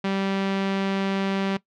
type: tone with low-pass filter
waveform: sawtooth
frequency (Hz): 194.7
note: G3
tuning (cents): -12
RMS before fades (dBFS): -25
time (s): 0.04-1.57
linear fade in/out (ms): 5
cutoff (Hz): 3400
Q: 1.2
effects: noise-tail reverb RT60 0.1 s tail -19 dB re dry